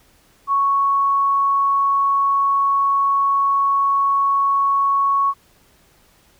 sine tone, 1109 Hz, C#6, in tune, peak -14 dBFS, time 0.47-5.34 s, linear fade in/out 50 ms, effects pink hiss -55 dBFS RMS until 6.39 s

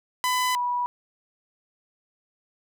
sawtooth / sine tone pair in turn, 1003 / 976.1 Hz, B5 / B5, +26 / -21 cents, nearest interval unison, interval 47 cents, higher first, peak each -18 / -23 dBFS, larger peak first, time 0.24-0.55 / 0.55-0.86 s, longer neither, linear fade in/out 0 ms, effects none

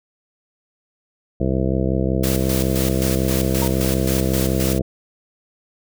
harmonic tone, 65.41 Hz, C2, in tune, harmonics 1 / 2 / 3 / 4 / 5 / 6 / 7 / 8 / 9 / 10, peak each -23 / -23 / -23 / -30 / -25 / -30 / -28 / -28 / -38 / -32 dBFS, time 1.4-4.82 s, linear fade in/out 5 ms
white noise with tremolo, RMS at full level -26 dBFS, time 2.23-4.79 s, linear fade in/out 10 ms, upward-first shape square, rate 3.8 Hz, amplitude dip 60%
sine tone with exponential decay, 932.3 Hz, A#5, in tune, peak -21 dBFS, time 3.62-3.76 s, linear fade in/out 2 ms, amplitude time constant 29 ms
effects none

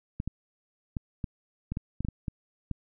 clicks, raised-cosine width 5 ms, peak -19 dBFS, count 11, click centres 0.201 / 0.276 / 0.968 / 1.242 / 1.72 / 1.771 / 2.006 / 2.049 / 2.086 / 2.282 / 2.713 s, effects none

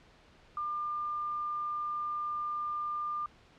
sine tone, 1200 Hz, D6, 37 cents sharp, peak -32 dBFS, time 0.57-3.26 s, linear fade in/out 2 ms, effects pink hiss -60 dBFS RMS until 3.58 s + low-pass 4000 Hz 12 dB/octave

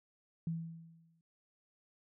sine tone with exponential decay, 164.81 Hz, E3, in tune, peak -32 dBFS, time 0.47-1.21 s, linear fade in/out 2 ms, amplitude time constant 160 ms, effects noise-tail reverb RT60 0.1 s tail -23 dB re dry

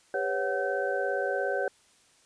sine tone cluster, 399.5 / 497.8 / 555 / 742 / 1536 Hz, G4 / B4 / C#5 / F#5 / G6, +33 / +14 / +2 / +5 / -36 cents, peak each -33 / -34 / -31 / -34 / -33 dBFS, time 0.14-1.68 s, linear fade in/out 2 ms, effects white hiss -62 dBFS RMS until 2.25 s + resampled to 22050 Hz

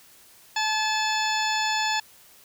harmonic tone with a mistuned harmonic, 870 Hz, A5, 20 cents flat, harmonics 1 / 2 / 3 / 4 / 5 / 6 / 8, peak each -26 / -29 / -31 / -32 / -33 / -34 / -35 dBFS, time 0.56-2 s, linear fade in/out 5 ms, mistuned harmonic 2, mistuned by -23 cents, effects white hiss -53 dBFS RMS until 2.44 s

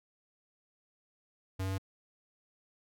square tone with pitch steps, 94.7 / 95.52 / 96.36 Hz, F#2 / G2 / G2, +41 / -44 / -29 cents, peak -33 dBFS, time 1.59-1.782 s, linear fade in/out 10 ms, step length 64 ms, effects none

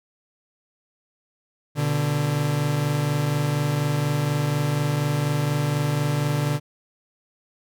40% pulse tone pair together, 122.69 / 146.83 Hz, B2 / D3, -11 / 0 cents, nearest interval minor third, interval 311 cents, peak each -26 / -21 dBFS, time 1.75-6.6 s, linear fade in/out 50 ms, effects none

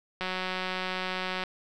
click train, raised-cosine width 0.3 ms, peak -16 dBFS, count 228, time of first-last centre 0.21-1.437 s, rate 185 Hz, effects none

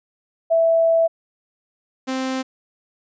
sine / sawtooth tone pair in turn, 659.3 / 261.6 Hz, E5 / C4, 0 / 0 cents, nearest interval octave + major third, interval 1600 cents, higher first, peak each -13 / -18 dBFS, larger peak first, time 0.5-1.08 / 2.07-2.43 s, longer first, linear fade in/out 20 ms, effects resampled to 16000 Hz

